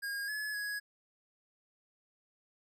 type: tone with pitch steps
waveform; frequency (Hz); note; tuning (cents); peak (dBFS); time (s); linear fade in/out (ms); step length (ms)
square; 1626 / 1706 / 1669; G#6 / G#6 / G#6; -37 / +46 / +8; -36; 0.02-0.8; 20; 260
effects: none